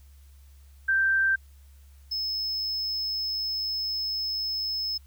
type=tone pair in turn; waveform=sine / triangle; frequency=1568 / 5201 Hz; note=G6 / E8; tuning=0 / -24 cents; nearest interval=octave + major sixth; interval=2076 cents; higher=second; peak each=-20 / -26 dBFS; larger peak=first; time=0.88-1.36 / 2.11-4.98 s; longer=second; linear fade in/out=10 ms; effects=added 69 Hz sine -49 dBFS peak until 5.06 s + white hiss -64 dBFS RMS until 5.06 s